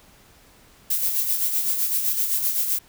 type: noise with tremolo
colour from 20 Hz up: violet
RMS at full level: -21 dBFS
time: 0.9-2.79 s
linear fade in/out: 5 ms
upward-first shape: sine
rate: 7.8 Hz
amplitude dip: 50%
effects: pink hiss -53 dBFS RMS until 2.88 s